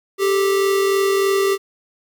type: tone pair together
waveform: square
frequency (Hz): 392 / 435.2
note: G4 / A4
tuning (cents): 0 / -19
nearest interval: major second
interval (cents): 181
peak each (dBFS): -16 / -26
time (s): 0.18-1.58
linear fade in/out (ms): 50
effects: 9-bit